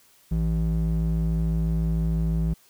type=ring-modulated tone; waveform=triangle; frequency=110 Hz; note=A2; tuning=in tune; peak=-16 dBFS; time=0.31-2.54 s; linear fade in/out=10 ms; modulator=53.1 Hz; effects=white hiss -58 dBFS RMS until 2.69 s